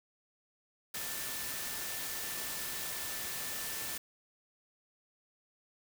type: tone in noise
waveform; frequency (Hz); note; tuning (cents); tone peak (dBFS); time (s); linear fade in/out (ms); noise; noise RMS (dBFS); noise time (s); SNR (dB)
sine; 1769; A6; +9; -49; 0.94-3.98; 5; white; -39; 0.94-3.98; -13
effects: none